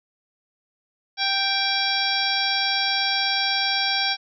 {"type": "harmonic tone with a mistuned harmonic", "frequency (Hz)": 784, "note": "G5", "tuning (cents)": 0, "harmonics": [1, 2, 3, 4, 5, 6, 7], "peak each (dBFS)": [-28, -28, -28, -28, -28, -28, -28], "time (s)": [1.17, 4.17], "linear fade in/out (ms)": 50, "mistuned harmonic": 4, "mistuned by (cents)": 93, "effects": []}